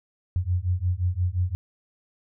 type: beating tone pair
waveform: sine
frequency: 87.31 / 93.01 Hz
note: F2 / F#2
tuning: 0 / +10 cents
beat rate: 5.7 Hz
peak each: -25 dBFS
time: 0.36-1.55 s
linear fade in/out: 0 ms
effects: none